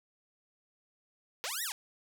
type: linear two-way sweep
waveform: 5% pulse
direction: up then down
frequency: 424.3 to 1975.5 to 752 Hz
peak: -23 dBFS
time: 1.44-1.72 s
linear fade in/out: 0 ms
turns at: 1.63 s
effects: none